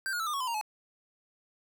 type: tone with pitch steps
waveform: square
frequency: 1568 / 1437.9 / 1318.5 / 1209.1 / 1108.7 / 1016.7 / 932.3 / 855 Hz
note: G6 / F#6 / E6 / D#6 / C#6 / B5 / A#5 / A5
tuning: 0 / -50 / 0 / -50 / 0 / +50 / 0 / -50 cents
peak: -31 dBFS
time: 0.06-0.612 s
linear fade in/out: 0 ms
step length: 69 ms
effects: none